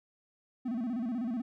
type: tone with vibrato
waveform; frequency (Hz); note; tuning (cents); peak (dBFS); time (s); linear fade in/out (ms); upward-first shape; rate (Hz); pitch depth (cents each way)
triangle; 238; A#3; +36; -29; 0.65-1.42; 10; square; 16; 120
effects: none